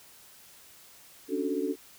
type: chord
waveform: sine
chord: D major seventh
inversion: third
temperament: equal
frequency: 277.2 / 293.7 / 370 / 440 Hz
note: C#4 / D4 / F#4 / A4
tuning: 0 / 0 / 0 / 0 cents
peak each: -33 dBFS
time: 1.28-1.76 s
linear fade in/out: 50 ms
effects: white hiss -54 dBFS RMS until 1.98 s